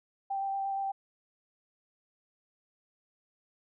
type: tone with vibrato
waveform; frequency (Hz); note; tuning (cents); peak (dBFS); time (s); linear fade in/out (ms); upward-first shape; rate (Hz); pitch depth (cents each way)
sine; 784; G5; 0; -30; 0.3-0.92; 10; square; 8.5; 9
effects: none